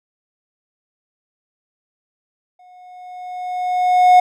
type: tone with exponential growth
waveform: triangle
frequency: 727 Hz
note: F#5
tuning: 31 cents flat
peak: -3 dBFS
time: 2.59-4.2 s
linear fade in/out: 5 ms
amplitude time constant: 350 ms
effects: none